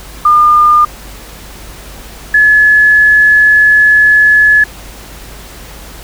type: tone pair in turn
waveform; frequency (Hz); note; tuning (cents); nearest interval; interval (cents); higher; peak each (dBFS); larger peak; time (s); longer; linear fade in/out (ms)
sine; 1208 / 1708.4; D6 / G#6; +48 / +48; tritone; 600; second; -3; neither; 0.25-0.85 / 2.34-4.64; second; 5
effects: added 50 Hz sine -32 dBFS peak until 6.03 s + pink hiss -32 dBFS RMS until 6.03 s